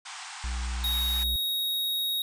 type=band-pass noise; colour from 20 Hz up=pink; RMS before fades=-41 dBFS; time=0.05-1.24 s; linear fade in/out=10 ms; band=740 to 9000 Hz; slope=96 dB/octave
type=tone with pitch glide; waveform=triangle; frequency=61 to 60.61 Hz; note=B1 to B1; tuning=-21 to -32 cents; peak=-27 dBFS; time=0.44-1.36 s; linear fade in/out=0 ms; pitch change=-11 cents; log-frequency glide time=0.61-1.21 s
type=tone; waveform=square; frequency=3768 Hz; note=A#7; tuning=18 cents sharp; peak=-27 dBFS; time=0.84-2.22 s; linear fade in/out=2 ms
effects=none